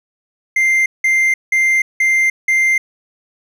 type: tone bursts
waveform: triangle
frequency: 2093 Hz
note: C7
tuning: in tune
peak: -9 dBFS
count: 5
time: 0.56-2.78 s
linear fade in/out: 5 ms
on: 300 ms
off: 180 ms
effects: none